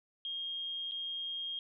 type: tone with dropouts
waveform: sine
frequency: 3235 Hz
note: G#7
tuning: 46 cents flat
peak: -36 dBFS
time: 0.25-1.59 s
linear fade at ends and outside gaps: 1 ms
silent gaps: 0.912-0.919 s
effects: none